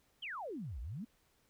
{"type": "exponential two-way sweep", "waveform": "sine", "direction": "down then up", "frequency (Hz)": [3288, 53, 251.1], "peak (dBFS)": -40, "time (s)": [0.22, 1.05], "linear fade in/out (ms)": 10, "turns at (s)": 0.8, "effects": ["pink hiss -73 dBFS RMS until 1.49 s"]}